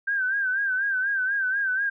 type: tone with vibrato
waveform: sine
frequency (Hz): 1568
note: G6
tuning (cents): 0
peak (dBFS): -22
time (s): 0.07-1.9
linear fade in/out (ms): 10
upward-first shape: sine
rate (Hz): 4.1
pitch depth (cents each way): 81
effects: none